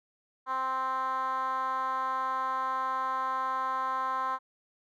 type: tone with band-pass filter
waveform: 10% pulse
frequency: 261.6 Hz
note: C4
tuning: in tune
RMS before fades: -31 dBFS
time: 0.46-4.39 s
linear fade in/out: 50 ms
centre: 1100 Hz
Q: 4.6
effects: none